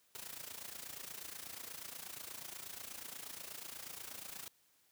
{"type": "noise with amplitude modulation", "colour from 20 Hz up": "white", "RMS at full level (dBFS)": -45, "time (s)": [0.15, 4.48], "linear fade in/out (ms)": 0, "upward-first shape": "sine", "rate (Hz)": 28.3, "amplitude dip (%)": 75, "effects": ["white hiss -72 dBFS RMS until 4.91 s", "high-pass 60 Hz 12 dB/octave"]}